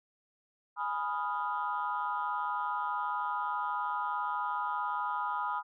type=chord; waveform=sine; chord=F half-diminished seventh; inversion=first; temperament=equal; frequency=830.6 / 987.8 / 1244.5 / 1396.9 Hz; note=Ab5 / Cb6 / Eb6 / F6; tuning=0 / 0 / 0 / 0 cents; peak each=-37 / -34 / -35 / -40 dBFS; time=0.76-5.63 s; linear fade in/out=50 ms; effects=tanh soft clip ceiling -22 dBFS